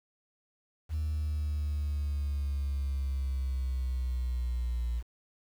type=linear sweep; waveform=sine; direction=down; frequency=77.78 to 58.27 Hz; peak=-27 dBFS; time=0.89-5.03 s; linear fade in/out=50 ms; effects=tanh soft clip ceiling -27 dBFS + 9-bit